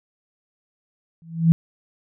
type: tone with exponential growth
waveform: sine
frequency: 164.81 Hz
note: E3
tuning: in tune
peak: -7 dBFS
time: 1.22-1.52 s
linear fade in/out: 0 ms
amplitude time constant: 65 ms
effects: none